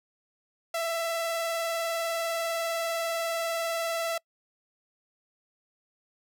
sawtooth tone with vibrato, 665 Hz, E5, 15 cents sharp, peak -24 dBFS, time 0.74-4.18 s, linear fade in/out 5 ms, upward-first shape triangle, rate 20 Hz, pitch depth 33 cents each way, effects noise-tail reverb RT60 0.1 s tail -26 dB re dry

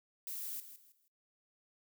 violet noise with echo, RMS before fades -42 dBFS, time 0.27-0.6 s, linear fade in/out 0 ms, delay 160 ms, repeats 3, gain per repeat -11 dB, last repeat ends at 1.08 s, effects noise-tail reverb RT60 0.2 s tail -24 dB re dry

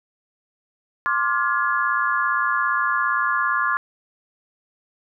sine chord, D half-diminished seventh, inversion third, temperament just, 1057.2 / 1174.7 / 1409.6 / 1691.5 Hz, C6 / D6 / F6 / Ab6, +18 / 0 / +16 / +31 cents, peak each -24 dBFS, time 1.06-3.77 s, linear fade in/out 0 ms, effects none

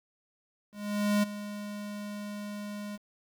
square tone with ADSR envelope, 206.5 Hz, G#3, 10 cents flat, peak -23 dBFS, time 0.72-2.98 s, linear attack 510 ms, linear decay 14 ms, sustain -14 dB, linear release 32 ms, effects 10-bit

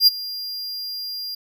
square tone with ADSR envelope, 4800 Hz, D8, 37 cents sharp, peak -8 dBFS, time 0-1.35 s, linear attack 71 ms, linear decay 22 ms, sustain -20 dB, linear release 6 ms, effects none

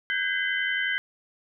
sine tone cluster, 1528 / 1619 / 2038 / 3070 Hz, G6 / G#6 / C7 / G7, -45 / -45 / -46 / -37 cents, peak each -31 / -29 / -28 / -33 dBFS, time 0.1-0.98 s, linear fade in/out 0 ms, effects none

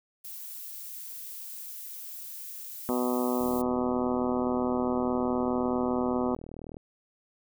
violet noise, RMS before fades -41 dBFS, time 0.24-3.62 s, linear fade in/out 10 ms
harmonic tone, 124.7 Hz, B2, 17 cents sharp, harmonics 2 / 3 / 4 / 5 / 6 / 7 / 8 / 9 / 10, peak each -28 / -32 / -34 / -36 / -38 / -39 / -40 / -41 / -42 dBFS, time 2.89-6.35 s, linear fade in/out 0 ms
click train, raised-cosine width 2 ms, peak -28 dBFS, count 134, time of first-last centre 3.41-6.769 s, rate 39.6 Hz
effects none

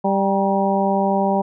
harmonic tone with a mistuned harmonic, 196.6 Hz, G3, 5 cents sharp, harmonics 1 / 2 / 3 / 4 / 5, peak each -20 / -24 / -22 / -21 / -25 dBFS, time 0.04-1.42 s, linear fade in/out 10 ms, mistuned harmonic 5, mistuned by -52 cents, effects none

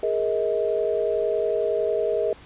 sine chord, Ab suspended second, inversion none, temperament equal with one note detuned, 415.3 / 466.2 / 635.7 Hz, Ab4 / Bb4 / Eb5, 0 / 0 / +37 cents, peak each -25 dBFS, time 0.03-2.33 s, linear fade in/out 2 ms, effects pink hiss -48 dBFS RMS until 2.45 s + resampled to 8000 Hz

